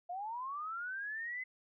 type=linear sweep; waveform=sine; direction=up; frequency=686 to 2053 Hz; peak=-38 dBFS; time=0.09-1.44 s; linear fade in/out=10 ms; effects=none